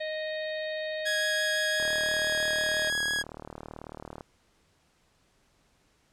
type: harmonic tone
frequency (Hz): 622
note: D#5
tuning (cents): -1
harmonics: 1 / 3 / 4 / 5 / 6 / 7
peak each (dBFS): -32 / -38 / -46 / -52 / -42 / -48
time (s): 0-2.9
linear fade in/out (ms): 10
type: tone with vibrato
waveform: sawtooth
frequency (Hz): 1661.2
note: G#6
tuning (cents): 0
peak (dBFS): -23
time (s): 1.05-3.23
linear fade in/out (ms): 20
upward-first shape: sine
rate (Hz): 5.9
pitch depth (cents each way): 8
type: click train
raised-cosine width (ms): 1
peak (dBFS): -26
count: 93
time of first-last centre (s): 1.8-4.208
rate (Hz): 38.2
effects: pink hiss -67 dBFS RMS until 6.12 s + low-pass 9000 Hz 12 dB/octave